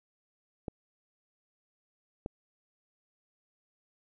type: clicks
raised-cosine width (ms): 2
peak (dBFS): -22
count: 2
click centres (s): 0.682 / 2.261
effects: none